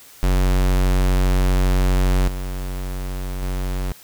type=tone with level steps; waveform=square; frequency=46.25 Hz; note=F#1; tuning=in tune; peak=-15 / -25 / -22 dBFS; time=0.23-3.92 s; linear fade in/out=0 ms; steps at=2.28 / 3.42 s; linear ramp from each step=2 ms; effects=white hiss -45 dBFS RMS until 4.03 s